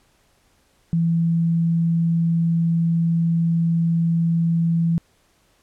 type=tone; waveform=sine; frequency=166.8 Hz; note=E3; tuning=21 cents sharp; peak=-16 dBFS; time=0.93-4.98 s; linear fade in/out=0 ms; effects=pink hiss -61 dBFS RMS until 5.62 s + low-pass 12000 Hz 12 dB/octave